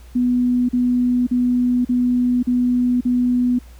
sine tone bursts, 246.9 Hz, B3, in tune, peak -14 dBFS, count 6, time 0.15-3.59 s, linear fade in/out 10 ms, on 540 ms, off 40 ms, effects added 60 Hz sine -39 dBFS peak until 3.79 s + pink hiss -51 dBFS RMS until 3.79 s

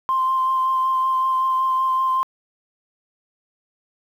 sine tone with vibrato, 1046.5 Hz, C6, in tune, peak -16 dBFS, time 0.09-2.23 s, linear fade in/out 0 ms, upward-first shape sine, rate 5.3 Hz, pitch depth 12 cents each way, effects tanh soft clip ceiling -12 dBFS + 8-bit

